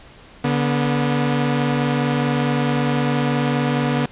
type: tone pair together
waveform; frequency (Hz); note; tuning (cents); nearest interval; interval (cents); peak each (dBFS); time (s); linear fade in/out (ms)
sawtooth; 144 / 243.4; D3 / B3; -34 / -25; major sixth; 909; -16; 0.44-4.06; 5
effects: pink hiss -45 dBFS RMS until 4.11 s + resampled to 8000 Hz